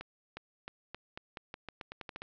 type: accelerating click train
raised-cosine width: 0.3 ms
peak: -25 dBFS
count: 14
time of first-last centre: 0.01-2.219 s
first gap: 360 ms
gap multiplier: 0.86
effects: low-pass 5000 Hz 12 dB/octave